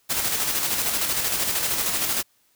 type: noise with tremolo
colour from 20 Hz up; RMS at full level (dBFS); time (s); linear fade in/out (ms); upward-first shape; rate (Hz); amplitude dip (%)
white; -23; 0.09-2.23; 20; square; 13; 35
effects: white hiss -64 dBFS RMS until 2.55 s